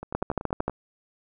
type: two click trains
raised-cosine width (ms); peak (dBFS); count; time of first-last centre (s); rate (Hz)
1; -11 / -21; 8 / 8; 0.15-0.68 / 0.03-0.697; 13.2 / 10.5
effects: none